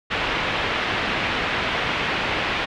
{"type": "low-pass noise", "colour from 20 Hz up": "white", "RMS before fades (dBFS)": -24, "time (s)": [0.1, 2.66], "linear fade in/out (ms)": 20, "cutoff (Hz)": 3000, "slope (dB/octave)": 24, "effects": []}